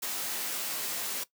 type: noise with comb filter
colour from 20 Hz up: white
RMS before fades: -34 dBFS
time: 0.02-1.24 s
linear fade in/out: 10 ms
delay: 19 ms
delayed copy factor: +0.5
effects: noise-tail reverb RT60 0.1 s tail -17 dB re dry + high-pass 200 Hz 12 dB/octave